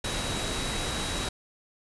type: tone in noise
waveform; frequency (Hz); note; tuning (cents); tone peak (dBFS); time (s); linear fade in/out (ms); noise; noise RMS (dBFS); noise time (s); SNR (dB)
sine; 3860; B7; -40; -37; 0.04-1.29; 5; pink; -31; 0.04-1.29; -9
effects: resampled to 24000 Hz